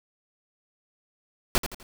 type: noise with echo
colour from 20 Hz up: pink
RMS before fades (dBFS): -21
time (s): 1.55-1.58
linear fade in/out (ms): 0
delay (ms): 83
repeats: 3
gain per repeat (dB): -9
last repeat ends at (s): 1.829
effects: none